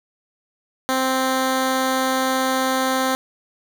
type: tone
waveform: 10% pulse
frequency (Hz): 261.6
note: C4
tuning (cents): 0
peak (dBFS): -10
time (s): 0.89-3.15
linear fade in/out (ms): 0
effects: none